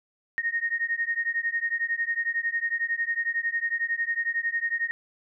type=beating tone pair; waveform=sine; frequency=1852 / 1863 Hz; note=A#6 / A#6; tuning=-12 / -2 cents; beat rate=11 Hz; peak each=-28 dBFS; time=0.38-4.91 s; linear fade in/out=0 ms; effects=none